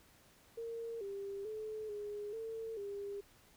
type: tone with pitch steps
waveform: sine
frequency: 460.4 / 396.9 / 432.6 / 414.2 / 449.1 / 402.6 Hz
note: A#4 / G4 / A4 / G#4 / A4 / G4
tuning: -22 / +22 / -29 / -5 / +35 / +46 cents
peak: -40 dBFS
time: 0.57-3.21 s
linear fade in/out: 10 ms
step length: 440 ms
effects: pink hiss -65 dBFS RMS until 3.56 s